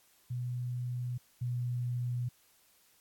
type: tone pair in turn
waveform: sine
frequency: 123.47 / 122.55 Hz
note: B2 / B2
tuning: 0 / -13 cents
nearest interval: unison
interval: 13 cents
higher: first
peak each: -33 / -31 dBFS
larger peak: second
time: 0.3-1.18 / 1.41-2.29 s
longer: neither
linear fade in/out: 10 ms
effects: white hiss -66 dBFS RMS until 3 s + AAC 64 kbps